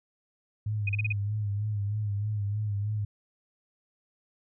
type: tone with vibrato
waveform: sine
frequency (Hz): 103.83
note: G#2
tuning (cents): 0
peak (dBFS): -27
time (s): 0.66-3.05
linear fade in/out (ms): 5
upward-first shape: sine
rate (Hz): 3.2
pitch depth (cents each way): 57
type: tone bursts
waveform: sine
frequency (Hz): 2489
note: D#7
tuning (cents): 0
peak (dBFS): -27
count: 5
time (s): 0.87-1.125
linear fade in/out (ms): 5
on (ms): 23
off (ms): 35
effects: none